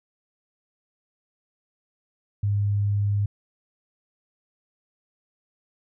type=tone; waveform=sine; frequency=101.9 Hz; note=G#2; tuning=32 cents flat; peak=-20 dBFS; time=2.43-3.26 s; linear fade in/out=5 ms; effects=none